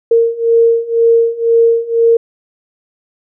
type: beating tone pair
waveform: sine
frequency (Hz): 460.3 / 462.3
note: A#4 / A#4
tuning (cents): -22 / -14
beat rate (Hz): 2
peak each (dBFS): -12 / -10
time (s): 0.11-2.17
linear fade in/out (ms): 5
effects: none